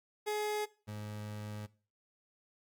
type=tone pair in turn; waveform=30% pulse; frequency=421.4 / 105.35 Hz; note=G#4 / G#2; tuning=+25 / +25 cents; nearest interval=2 octaves; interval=2400 cents; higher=first; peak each=-30 / -38 dBFS; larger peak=first; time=0.26-0.66 / 0.87-1.67 s; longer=second; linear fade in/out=20 ms; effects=noise-tail reverb RT60 0.4 s tail -21 dB re dry + Opus 48 kbps